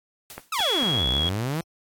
white noise with exponential decay, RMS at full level -38 dBFS, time 0.3-0.6 s, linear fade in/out 1 ms, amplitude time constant 65 ms
click train, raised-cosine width 0.5 ms, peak -19 dBFS, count 3, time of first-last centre 0.38-0.828 s, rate 4.46 Hz
sawtooth exponential two-way sweep, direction down then up, 1354 to 59.4 to 172.1 Hz, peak -21 dBFS, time 0.52-1.61 s, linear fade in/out 5 ms, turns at 1.08 s
sine tone with vibrato, 3337 Hz, G#7, 8 cents sharp, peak -22 dBFS, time 0.59-1.29 s, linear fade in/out 0 ms, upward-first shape square, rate 2.5 Hz, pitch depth 11 cents each way
effects AAC 64 kbps

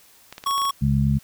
clicks, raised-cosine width 0.2 ms, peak -19 dBFS, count 9, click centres 0.326 / 0.381 / 0.439 / 0.471 / 0.51 / 0.58 / 0.618 / 0.653 / 0.695 s
square tone, 1108.7 Hz, C#6, in tune, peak -21 dBFS, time 0.46-0.71 s, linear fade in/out 5 ms
harmonic tone, 69.5 Hz, C#2, 5 cents sharp, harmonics 1 / 2 / 3, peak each -24 / -19 / -22 dBFS, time 0.81-1.19 s, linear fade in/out 20 ms
effects white hiss -53 dBFS RMS until 1.23 s

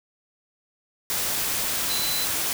sine tone in noise, 4023 Hz, B7, 31 cents sharp, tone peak -28 dBFS, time 1.9-2.25 s, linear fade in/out 0 ms, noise white, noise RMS -26 dBFS, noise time 1.1-2.53 s, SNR -5 dB, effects none

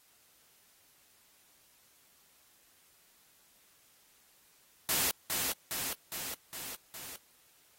white noise with echo, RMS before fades -30 dBFS, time 4.89-5.11 s, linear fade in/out 0 ms, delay 410 ms, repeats 5, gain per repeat -3 dB, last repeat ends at 7.16 s, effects white hiss -65 dBFS RMS until 7.78 s + AAC 48 kbps

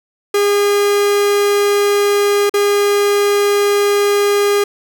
45% pulse tone with dropouts, 407.4 Hz, G#4, 33 cents flat, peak -11 dBFS, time 0.34-4.64 s, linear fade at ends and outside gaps 5 ms, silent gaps 2.496-2.539 s, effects none

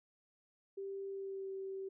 sine tone with pitch glide, 392 to 385.7 Hz, G4 to G4, 0 to -28 cents, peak -40 dBFS, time 0.77-1.89 s, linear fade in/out 10 ms, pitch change -28 cents, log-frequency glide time 1.09-1.52 s, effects none

